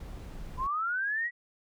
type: noise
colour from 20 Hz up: brown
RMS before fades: -41 dBFS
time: 0-0.67 s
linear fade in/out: 5 ms
type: linear sweep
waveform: sine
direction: up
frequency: 990 to 1955 Hz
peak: -28 dBFS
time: 0.57-1.31 s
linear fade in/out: 50 ms
effects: none